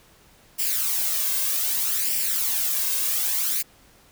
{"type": "noise with flanger", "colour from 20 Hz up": "blue", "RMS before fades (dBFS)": -24, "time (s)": [0.58, 3.63], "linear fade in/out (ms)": 20, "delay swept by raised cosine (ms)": [0.38, 1.88], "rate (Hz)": 0.64, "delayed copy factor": 0.6, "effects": ["pink hiss -55 dBFS RMS until 4.11 s"]}